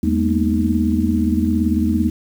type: tone cluster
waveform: sine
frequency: 82.1 / 205.5 / 226.2 / 243.9 / 311.8 Hz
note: E2 / G#3 / A3 / B3 / D#4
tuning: -6 / -18 / +48 / -21 / +4 cents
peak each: -21 dBFS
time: 0.03-2.1 s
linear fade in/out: 5 ms
effects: 7-bit